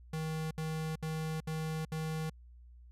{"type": "tone bursts", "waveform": "square", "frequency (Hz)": 158.1, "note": "D#3", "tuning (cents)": 28, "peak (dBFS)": -35, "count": 5, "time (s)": [0.13, 2.298], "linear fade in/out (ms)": 5, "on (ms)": 380, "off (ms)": 67, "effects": ["added 60 Hz sine -52 dBFS peak until 2.91 s", "resampled to 32000 Hz"]}